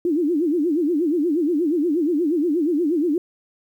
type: tone with vibrato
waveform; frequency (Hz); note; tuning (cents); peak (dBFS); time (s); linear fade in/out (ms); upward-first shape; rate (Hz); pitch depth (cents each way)
sine; 320.1; D#4; +49; -17; 0.05-3.18; 2; sine; 8.4; 210
effects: 9-bit